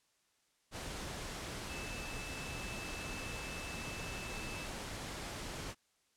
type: tone in noise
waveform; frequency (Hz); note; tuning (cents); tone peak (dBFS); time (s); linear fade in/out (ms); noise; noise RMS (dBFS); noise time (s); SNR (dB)
sine; 2628; E7; -6; -47; 1.67-4.68; 50; pink; -43; 0.71-5.75; -7
effects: white hiss -75 dBFS RMS until 6.16 s + low-pass 9000 Hz 12 dB/octave